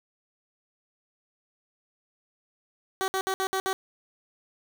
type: tone bursts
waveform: 15% pulse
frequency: 381.6 Hz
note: G4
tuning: 47 cents flat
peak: -19 dBFS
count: 6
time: 3.01-3.73 s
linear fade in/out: 0 ms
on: 70 ms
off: 60 ms
effects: none